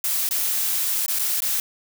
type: noise with dropouts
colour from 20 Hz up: blue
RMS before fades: -23 dBFS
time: 0.04-1.6 s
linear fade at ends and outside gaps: 2 ms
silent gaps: 0.29-0.309 / 1.062-1.081 / 1.189-1.193 / 1.405-1.42 s
effects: none

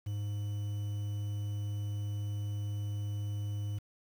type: tone with quantisation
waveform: triangle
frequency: 103 Hz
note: G#2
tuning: 14 cents flat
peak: -31 dBFS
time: 0.06-3.79 s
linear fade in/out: 10 ms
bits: 9
effects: none

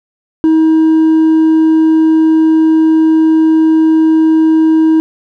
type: tone with hard clipping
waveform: sine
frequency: 318.5 Hz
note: D#4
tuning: 41 cents sharp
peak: -6 dBFS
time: 0.44-5 s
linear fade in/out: 0 ms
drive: 2 dB
effects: none

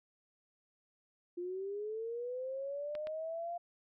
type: linear sweep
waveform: sine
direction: up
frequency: 346.6 to 698.5 Hz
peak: -37 dBFS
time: 1.37-3.58 s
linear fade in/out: 10 ms
type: clicks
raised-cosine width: 0.3 ms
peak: -31 dBFS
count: 2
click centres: 2.952 / 3.071 s
effects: none

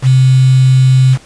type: tone with quantisation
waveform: sine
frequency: 130.3 Hz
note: C3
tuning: 7 cents flat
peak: -4 dBFS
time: 0.02-1.18 s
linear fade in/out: 50 ms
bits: 4
effects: pink hiss -40 dBFS RMS until 1.25 s + resampled to 22050 Hz

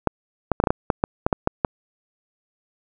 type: clicks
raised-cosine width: 1 ms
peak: -3 dBFS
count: 12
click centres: 0.073 / 0.517 / 0.601 / 0.639 / 0.672 / 0.705 / 0.902 / 1.039 / 1.265 / 1.328 / 1.474 / 1.648 s
effects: none

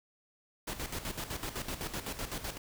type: noise with tremolo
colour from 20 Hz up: pink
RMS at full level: -37 dBFS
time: 0.67-2.58 s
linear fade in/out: 10 ms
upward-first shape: square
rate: 7.9 Hz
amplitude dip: 65%
effects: none

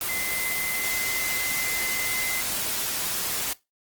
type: tone in noise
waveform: sine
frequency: 2055 Hz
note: C7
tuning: 32 cents flat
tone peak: -28 dBFS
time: 0.09-2.41 s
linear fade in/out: 2 ms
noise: white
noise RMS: -28 dBFS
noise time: 0.01-3.53 s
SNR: -3 dB
effects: noise-tail reverb RT60 0.2 s tail -19 dB re dry + Opus 24 kbps

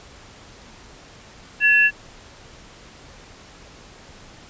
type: tone pair together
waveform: sine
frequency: 1702 / 2702 Hz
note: G#6 / E7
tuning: +42 / +42 cents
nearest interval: minor sixth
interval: 800 cents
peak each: -15 dBFS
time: 1.6-1.91 s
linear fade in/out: 50 ms
effects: pink hiss -45 dBFS RMS until 4.49 s + resampled to 16000 Hz

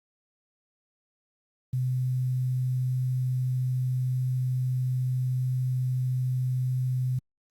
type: tone with quantisation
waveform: sine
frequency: 127.6 Hz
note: C3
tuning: 43 cents flat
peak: -24 dBFS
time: 1.73-7.19 s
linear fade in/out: 5 ms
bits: 9
effects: Opus 48 kbps

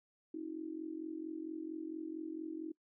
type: tone with amplitude modulation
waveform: sine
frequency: 319.2 Hz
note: D#4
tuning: 44 cents sharp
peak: -36 dBFS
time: 0.34-2.72 s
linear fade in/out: 5 ms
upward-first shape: sine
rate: 44.4 Hz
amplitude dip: 85%
effects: noise-tail reverb RT60 0.1 s tail -22 dB re dry

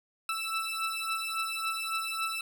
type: beating tone pair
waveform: 20% pulse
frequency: 1318.5 / 1322.1 Hz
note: E6 / E6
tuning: 0 / +5 cents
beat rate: 3.6 Hz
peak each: -29 dBFS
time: 0.29-2.41 s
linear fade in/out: 2 ms
effects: none

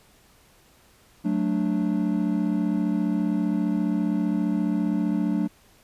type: chord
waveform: triangle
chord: D major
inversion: first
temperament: equal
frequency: 185 / 220 / 293.7 Hz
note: F#3 / A3 / D4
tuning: 0 / 0 / 0 cents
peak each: -24 dBFS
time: 1.24-5.48 s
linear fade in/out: 20 ms
effects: pink hiss -57 dBFS RMS until 5.83 s + resampled to 32000 Hz

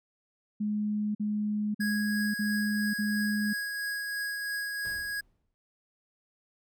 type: tone bursts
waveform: sine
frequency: 210 Hz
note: G#3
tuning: 19 cents sharp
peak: -27 dBFS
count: 5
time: 0.6-3.534 s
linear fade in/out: 10 ms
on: 550 ms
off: 46 ms
type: tone with tremolo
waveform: square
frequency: 1654 Hz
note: G#6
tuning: 8 cents flat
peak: -31 dBFS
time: 1.8-5.21 s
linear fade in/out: 10 ms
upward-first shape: triangle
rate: 3 Hz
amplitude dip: 30%
type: noise with exponential decay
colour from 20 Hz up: brown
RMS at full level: -42 dBFS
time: 4.85-5.54 s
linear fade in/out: 0 ms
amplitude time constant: 150 ms
effects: none

